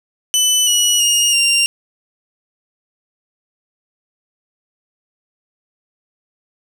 20% pulse tone with pitch steps, 3000 / 2925 / 2851 / 2780 Hz, F#7 / F#7 / F7 / F7, +23 / -21 / +35 / -9 cents, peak -6 dBFS, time 0.34-1.66 s, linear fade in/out 0 ms, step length 330 ms, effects none

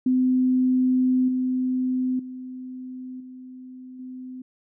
sine tone with level steps, 255.5 Hz, C4, 41 cents flat, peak -17 / -21 / -33 / -38 / -34 dBFS, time 0.06-4.42 s, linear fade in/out 5 ms, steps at 1.28 / 2.19 / 3.2 / 3.99 s, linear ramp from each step 5 ms, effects none

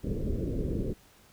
pink low-pass noise, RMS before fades -31 dBFS, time 0.03-0.94 s, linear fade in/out 20 ms, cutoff 500 Hz, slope 48 dB/octave, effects pink hiss -59 dBFS RMS until 1.32 s

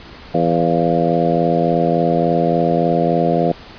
harmonic tone with a mistuned harmonic, 83.5 Hz, E2, 23 cents sharp, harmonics 2 / 3 / 4 / 5 / 6 / 7 / 8, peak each -19 / -22 / -22 / -23 / -20 / -22 / -19 dBFS, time 0.34-3.52 s, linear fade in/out 5 ms, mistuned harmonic 8, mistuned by +65 cents, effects pink hiss -38 dBFS RMS until 3.78 s + resampled to 11025 Hz

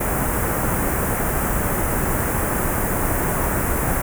pink band-stop noise, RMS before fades -21 dBFS, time 0-4.02 s, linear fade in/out 10 ms, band 1900 to 8700 Hz, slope 24 dB/octave, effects none

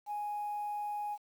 sine tone, 830.6 Hz, G#5, in tune, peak -33 dBFS, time 0.06-1.18 s, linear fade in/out 50 ms, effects tanh soft clip ceiling -31 dBFS + 10-bit

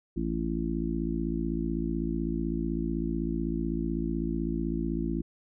harmonic tone, 55.9 Hz, A1, 28 cents sharp, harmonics 1 / 3 / 4 / 5 / 6, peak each -34 / -34 / -34 / -34 / -34 dBFS, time 0.16-5.22 s, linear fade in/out 10 ms, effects none

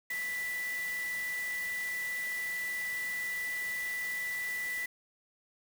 sine tone in noise, 1975.5 Hz, B6, in tune, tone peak -33 dBFS, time 0.1-4.86 s, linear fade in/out 5 ms, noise white, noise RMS -45 dBFS, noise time 0.1-4.86 s, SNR +9 dB, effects none

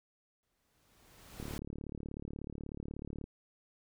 pink noise with exponential growth, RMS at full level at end -45 dBFS, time 0.43-1.58 s, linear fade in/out 0 ms, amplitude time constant 250 ms
click train, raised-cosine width 3 ms, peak -29 dBFS, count 68, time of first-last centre 1.4-3.241 s, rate 36.4 Hz
effects none

